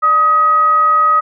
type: tone with frequency modulation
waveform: sine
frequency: 1260 Hz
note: D#6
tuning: 21 cents sharp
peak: -8 dBFS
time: 0.02-1.21 s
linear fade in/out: 20 ms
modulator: 670 Hz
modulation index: 0.22
effects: none